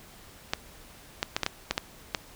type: clicks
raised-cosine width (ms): 0.2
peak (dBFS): -8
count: 8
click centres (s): 0.535 / 1.229 / 1.365 / 1.433 / 1.464 / 1.71 / 1.779 / 2.148
effects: pink hiss -51 dBFS RMS until 2.35 s